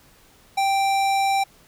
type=tone with hard clipping; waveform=sine; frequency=784 Hz; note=G5; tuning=in tune; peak=-20 dBFS; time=0.57-1.44 s; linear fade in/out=10 ms; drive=18 dB; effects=pink hiss -54 dBFS RMS until 1.67 s